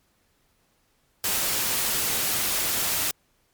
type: noise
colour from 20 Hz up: white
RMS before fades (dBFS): -25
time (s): 1.24-3.11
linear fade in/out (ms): 2
effects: pink hiss -67 dBFS RMS until 3.53 s + MP3 96 kbps